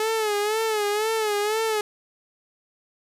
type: tone with vibrato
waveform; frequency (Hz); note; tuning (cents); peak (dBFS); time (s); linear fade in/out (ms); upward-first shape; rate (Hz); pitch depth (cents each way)
sawtooth; 428.1; A4; -47; -18; 0-1.81; 2; sine; 2; 78
effects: resampled to 32000 Hz + 9-bit